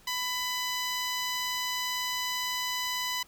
10% pulse tone, 998 Hz, B5, 18 cents sharp, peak -21 dBFS, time 0.07-3.23 s, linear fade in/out 5 ms, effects pink hiss -58 dBFS RMS until 3.27 s

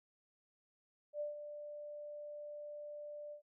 sine tone with ADSR envelope, 591 Hz, D5, 11 cents sharp, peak -36 dBFS, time 1.13-3.42 s, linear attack 74 ms, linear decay 140 ms, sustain -9 dB, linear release 100 ms, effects none

